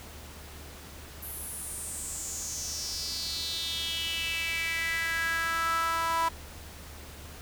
sawtooth tone with high-pass filter sweep, 329.6 Hz, E4, in tune, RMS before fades -32 dBFS, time 1.22-6.29 s, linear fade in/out 10 ms, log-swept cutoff 12000 to 1000 Hz, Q 5.4, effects added 74 Hz sine -47 dBFS peak until 7.41 s + pink hiss -47 dBFS RMS until 7.41 s

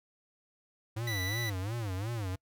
square tone with vibrato, 104.7 Hz, G#2, 15 cents sharp, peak -34 dBFS, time 0.96-2.36 s, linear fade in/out 10 ms, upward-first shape sine, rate 2.8 Hz, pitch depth 230 cents each way
25% pulse tone, 1975.5 Hz, B6, in tune, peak -31 dBFS, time 1.07-1.5 s, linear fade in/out 5 ms
effects noise-tail reverb RT60 0.1 s tail -26 dB re dry

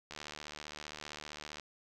click train, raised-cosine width 0.2 ms, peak -26 dBFS, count 113, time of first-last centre 0.11-1.597 s, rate 75.3 Hz, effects none

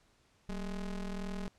square ring-modulated tone, 105.2 Hz, G#2, 23 cents sharp, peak -34 dBFS, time 0.49-1.48 s, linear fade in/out 0 ms, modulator 84.3 Hz, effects pink hiss -69 dBFS RMS until 1.58 s + low-pass 8000 Hz 12 dB/octave

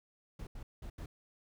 brown noise bursts at uneven times, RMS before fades -44 dBFS, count 4, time 0.39-0.47 / 0.55-0.63 / 0.82-0.9 / 0.98-1.06 s, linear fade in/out 5 ms, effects none

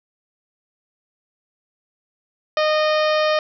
harmonic tone, 615 Hz, D#5, 20 cents flat, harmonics 1 / 2 / 3 / 4 / 5 / 6 / 7 / 8 / 9, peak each -17 / -23 / -27 / -29 / -31 / -33 / -34 / -35 / -36 dBFS, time 2.57-3.39 s, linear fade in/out 2 ms, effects none

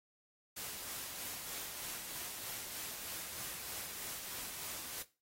white noise with tremolo, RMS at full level -43 dBFS, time 0.56-5.03 s, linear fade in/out 10 ms, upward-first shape sine, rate 3.2 Hz, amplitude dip 30%, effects noise-tail reverb RT60 0.3 s tail -17 dB re dry + AAC 48 kbps

